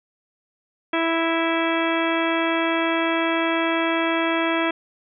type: harmonic tone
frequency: 329.6 Hz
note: E4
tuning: in tune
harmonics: 1 / 2 / 3 / 4 / 5 / 6 / 7 / 8 / 10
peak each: -23 / -26 / -28 / -29 / -30 / -31 / -31 / -32 / -33 dBFS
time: 0.93-4.71 s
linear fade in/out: 5 ms
effects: none